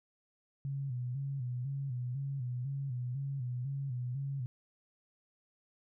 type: tone with vibrato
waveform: sine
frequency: 130.81 Hz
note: C3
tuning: in tune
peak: -34 dBFS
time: 0.65-4.46 s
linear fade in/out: 0 ms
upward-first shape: square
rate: 2 Hz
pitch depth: 96 cents each way
effects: none